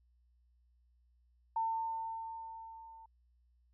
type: tone with level ramp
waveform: sine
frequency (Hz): 901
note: A5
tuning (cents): +41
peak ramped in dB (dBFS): -30 to -52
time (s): 1.56-3.06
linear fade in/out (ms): 5
effects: added 60 Hz sine -67 dBFS peak until 3.73 s